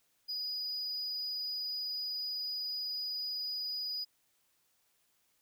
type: tone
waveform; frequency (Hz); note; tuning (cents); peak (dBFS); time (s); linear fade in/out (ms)
triangle; 4938; D#8; -14; -33; 0.28-4.05; 20
effects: tanh soft clip ceiling -29 dBFS + white hiss -74 dBFS RMS until 5.41 s